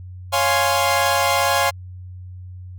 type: chord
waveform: sawtooth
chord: Db major seventh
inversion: none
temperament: equal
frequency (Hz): 554.4 / 698.5 / 830.6 / 1046.5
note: Db5 / F5 / Ab5 / C6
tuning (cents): 0 / 0 / 0 / 0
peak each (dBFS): -18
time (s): 0.32-1.71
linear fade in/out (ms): 20
effects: added 91 Hz sine -33 dBFS peak until 2.78 s